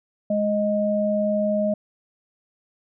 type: tone pair together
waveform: sine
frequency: 209.1 / 622.3 Hz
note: G#3 / D#5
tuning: +12 / 0 cents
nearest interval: octave + perfect fifth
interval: 1888 cents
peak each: -23 / -21 dBFS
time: 0.3-1.74 s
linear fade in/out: 5 ms
effects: none